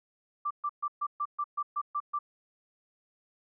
sine tone bursts, 1174 Hz, D6, 1 cent flat, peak -28 dBFS, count 10, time 0.45-2.19 s, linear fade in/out 10 ms, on 57 ms, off 130 ms, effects none

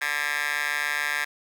10% pulse tone with high-pass filter, 146.83 Hz, D3, in tune, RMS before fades -27 dBFS, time 0.01-1.25 s, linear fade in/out 10 ms, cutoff 1600 Hz, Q 9.2, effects none

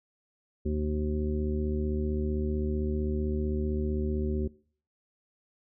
harmonic tone, 75.6 Hz, D#2, 49 cents flat, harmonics 1 / 2 / 3 / 4 / 5 / 7, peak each -29 / -41 / -32 / -43 / -33 / -46 dBFS, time 0.65-4.48 s, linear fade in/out 10 ms, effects noise-tail reverb RT60 0.5 s tail -22 dB re dry

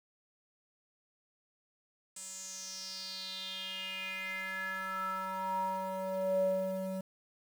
square tone with band-pass filter sweep, 189.2 Hz, F#3, 39 cents sharp, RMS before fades -37 dBFS, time 2.16-7.01 s, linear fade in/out 5 ms, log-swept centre 8100 to 390 Hz, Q 5.9, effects 9-bit

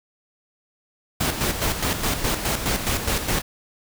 pink noise with tremolo, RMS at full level -22 dBFS, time 1.2-3.42 s, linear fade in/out 10 ms, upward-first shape square, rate 4.8 Hz, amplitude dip 55%, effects none

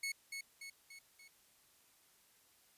sawtooth tone with echo, 2200 Hz, C#7, 14 cents flat, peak -34 dBFS, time 0.03-0.12 s, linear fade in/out 5 ms, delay 290 ms, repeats 4, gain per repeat -5 dB, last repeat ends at 1.28 s, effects white hiss -69 dBFS RMS until 2.77 s + resampled to 32000 Hz

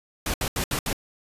pink noise bursts at uneven times, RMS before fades -26 dBFS, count 5, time 0.26-0.34 / 0.41-0.48 / 0.56-0.64 / 0.71-0.79 / 0.86-0.93 s, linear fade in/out 2 ms, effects resampled to 32000 Hz

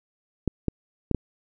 clicks, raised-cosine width 3 ms, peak -10 dBFS, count 4, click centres 0.477 / 0.683 / 1.113 / 1.147 s, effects none

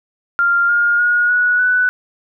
sine tone with pitch steps, 1394 / 1417.5 / 1441.5 / 1465.8 / 1490.6 Hz, F6 / F6 / F#6 / F#6 / F#6, -4 / +25 / -46 / -17 / +12 cents, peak -11 dBFS, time 0.39-1.89 s, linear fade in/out 0 ms, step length 300 ms, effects none

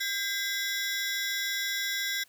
20% pulse ring-modulated tone, 1813 Hz, A#6, 49 cents flat, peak -21 dBFS, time 0-2.24 s, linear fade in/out 10 ms, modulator 217 Hz, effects white hiss -62 dBFS RMS until 2.28 s

